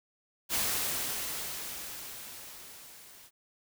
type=noise with level ramp; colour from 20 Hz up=white; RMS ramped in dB=-29 to -54 dBFS; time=0.49-3.31 s; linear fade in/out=50 ms; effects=none